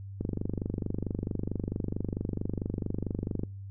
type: click train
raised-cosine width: 3 ms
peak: -18 dBFS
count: 80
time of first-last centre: 0.21-3.434 s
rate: 24.5 Hz
effects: noise-tail reverb RT60 0.4 s tail -26 dB re dry + added 98 Hz sine -39 dBFS peak until 3.7 s